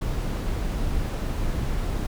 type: noise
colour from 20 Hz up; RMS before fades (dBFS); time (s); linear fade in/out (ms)
brown; -26; 0.01-2.07; 10
effects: none